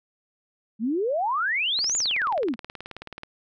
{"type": "exponential two-way sweep", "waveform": "sine", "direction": "up then down", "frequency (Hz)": [205.5, 7300, 205.5], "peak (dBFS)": -22, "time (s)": [0.79, 2.56], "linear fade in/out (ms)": 50, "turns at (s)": 1.97}
{"type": "click train", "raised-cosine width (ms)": 0.3, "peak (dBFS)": -21, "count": 28, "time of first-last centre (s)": [1.79, 3.234], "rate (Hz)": 18.7}
{"effects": []}